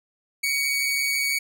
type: tone with amplitude modulation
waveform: sawtooth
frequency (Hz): 2247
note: C#7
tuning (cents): +23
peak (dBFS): -17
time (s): 0.43-1.39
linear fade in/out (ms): 10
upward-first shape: sine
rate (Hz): 139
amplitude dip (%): 35
effects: none